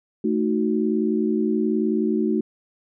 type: chord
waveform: sine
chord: D# diminished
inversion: second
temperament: equal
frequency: 220 / 311.1 / 370 Hz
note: A3 / D#4 / F#4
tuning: 0 / 0 / 0 cents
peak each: -22 / -24 / -24 dBFS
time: 0.24-2.41 s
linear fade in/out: 5 ms
effects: none